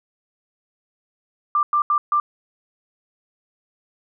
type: tone bursts at uneven times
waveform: sine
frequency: 1185 Hz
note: D6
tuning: 15 cents sharp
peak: -15 dBFS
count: 4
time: 1.55-1.63 / 1.73-1.82 / 1.9-1.98 / 2.12-2.2 s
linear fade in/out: 2 ms
effects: none